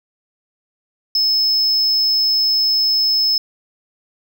triangle tone, 5210 Hz, E8, 21 cents flat, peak -12 dBFS, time 1.15-3.38 s, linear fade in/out 2 ms, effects none

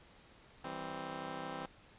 10% pulse chord, C major, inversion first, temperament just, 163.52 / 196.22 / 261.6 Hz, E3 / G3 / C4, -14 / +2 / 0 cents, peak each -38 / -40 / -36 dBFS, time 0.64-1.66 s, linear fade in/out 5 ms, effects pink hiss -61 dBFS RMS until 1.98 s + resampled to 8000 Hz

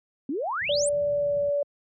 sine exponential sweep, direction up, 252.2 to 9397 Hz, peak -26 dBFS, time 0.29-0.89 s, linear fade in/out 2 ms
pink low-pass noise, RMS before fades -42 dBFS, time 0.61-1.5 s, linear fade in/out 10 ms, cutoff 180 Hz, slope 48 dB/octave
sine tone with pitch glide, 580 to 574.7 Hz, D5 to D5, -22 to -38 cents, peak -22 dBFS, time 0.69-1.63 s, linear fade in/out 5 ms, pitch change -16 cents, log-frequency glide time 1.09-1.39 s
effects high-pass 100 Hz 12 dB/octave

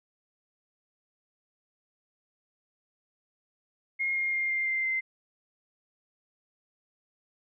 sine tone with pitch steps, 2144 / 2130 / 2117 / 2104 / 2090 / 2077 Hz, C7 / C7 / C7 / C7 / C7 / C7, +42 / +30 / +20 / +9 / -2 / -13 cents, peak -26 dBFS, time 3.99-5.01 s, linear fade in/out 20 ms, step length 170 ms, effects none

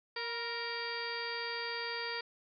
harmonic tone with a mistuned harmonic, 466.2 Hz, A#4, in tune, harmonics 1 / 2 / 3 / 4 / 5 / 6 / 7 / 8 / 9 / 10, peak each -43 / -44 / -45 / -42 / -45 / -51 / -50 / -51 / -54 / -42 dBFS, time 0.16-2.21 s, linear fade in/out 5 ms, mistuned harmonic 2, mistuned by +44 cents, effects none

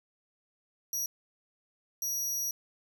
sawtooth tone bursts at uneven times, 5780 Hz, F#8, 41 cents flat, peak -28 dBFS, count 2, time 0.93-1.06 / 2.02-2.51 s, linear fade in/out 2 ms, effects none

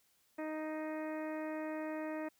harmonic tone with a mistuned harmonic, 311.1 Hz, D#4, in tune, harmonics 1 / 2 / 3 / 4 / 5 / 6 / 7 / 8, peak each -40 / -42 / -49 / -53 / -55 / -51 / -58 / -58 dBFS, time 0.38-2.29 s, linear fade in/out 10 ms, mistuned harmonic 7, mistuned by -17 cents, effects white hiss -73 dBFS RMS until 2.39 s

